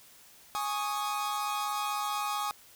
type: chord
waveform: 45% pulse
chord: Ab suspended fourth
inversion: none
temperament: equal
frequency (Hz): 830.6 / 1108.7 / 1244.5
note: Ab5 / Db6 / Eb6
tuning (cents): 0 / 0 / 0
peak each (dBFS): -34 / -36 / -35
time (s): 0.55-2.51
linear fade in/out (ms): 0
effects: white hiss -56 dBFS RMS until 2.75 s